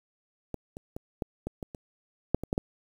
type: clicks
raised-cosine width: 2 ms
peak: -20 / -27 / -23 / -16 / -19 / -22 / -27 / -8 / -21 / -14 / -13 dBFS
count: 11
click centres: 0.543 / 0.769 / 0.965 / 1.222 / 1.47 / 1.628 / 1.748 / 2.346 / 2.436 / 2.529 / 2.579 s
effects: 8-bit